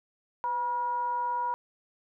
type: tone with frequency modulation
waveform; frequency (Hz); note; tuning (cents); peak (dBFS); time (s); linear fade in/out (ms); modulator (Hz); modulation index
sine; 965; B5; -40; -27; 0.44-1.54; 0; 458; 0.3
effects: none